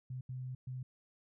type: tone bursts at uneven times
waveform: sine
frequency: 128 Hz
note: C3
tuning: 38 cents flat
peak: -39 dBFS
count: 3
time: 0.1-0.21 / 0.29-0.55 / 0.67-0.83 s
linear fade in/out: 5 ms
effects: none